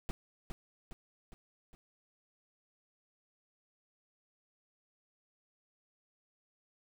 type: noise with echo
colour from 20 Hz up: brown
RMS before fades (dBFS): -35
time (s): 0.09-0.11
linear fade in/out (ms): 0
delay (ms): 410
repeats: 4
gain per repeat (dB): -5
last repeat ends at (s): 1.75
effects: none